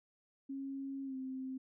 sine tone with pitch glide, 272.4 to 261.8 Hz, C#4 to C4, -30 to +1 cents, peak -39 dBFS, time 0.49-1.58 s, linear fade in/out 10 ms, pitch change -69 cents, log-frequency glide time 1.04-1.16 s, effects none

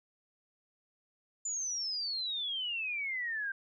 sine exponential sweep, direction down, 7120 to 1568 Hz, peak -33 dBFS, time 1.45-3.52 s, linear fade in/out 5 ms, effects none

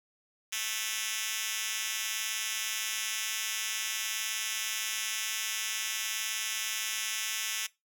5% pulse tone with high-pass filter, 219.5 Hz, A3, 4 cents flat, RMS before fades -34 dBFS, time 0.52-7.67 s, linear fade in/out 10 ms, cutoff 3500 Hz, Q 1.1, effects noise-tail reverb RT60 0.2 s tail -20 dB re dry

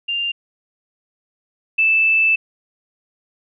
sine tone pair in turn, 2794 / 2637 Hz, F7 / E7, 0 / 0 cents, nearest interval minor second, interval 100 cents, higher first, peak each -19 / -12 dBFS, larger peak second, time 0.08-0.32 / 1.78-2.36 s, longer second, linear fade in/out 10 ms, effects none

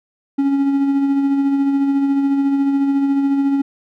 triangle tone with tremolo, 277.2 Hz, C#4, in tune, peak -10 dBFS, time 0.38-3.62 s, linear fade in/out 10 ms, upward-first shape sine, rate 14 Hz, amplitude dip 35%, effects none

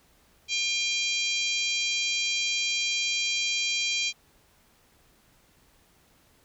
harmonic tone with a mistuned harmonic, 801 Hz, G5, 37 cents sharp, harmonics 3 / 4 / 5 / 6 / 7 / 8 / 9, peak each -29 / -31 / -33 / -35 / -36 / -37 / -38 dBFS, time 0.48-4.13 s, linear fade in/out 50 ms, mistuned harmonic 6, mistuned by -52 cents, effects pink hiss -62 dBFS RMS until 6.44 s

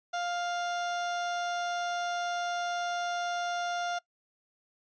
30% pulse tone, 701 Hz, F5, 6 cents sharp, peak -28 dBFS, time 0.13-3.99 s, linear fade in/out 10 ms, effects noise-tail reverb RT60 0.1 s tail -21 dB re dry + resampled to 16000 Hz

